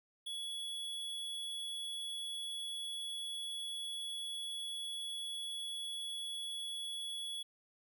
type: tone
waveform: square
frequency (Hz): 3378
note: G#7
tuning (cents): +29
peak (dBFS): -40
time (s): 0.26-7.43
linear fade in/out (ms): 10
effects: none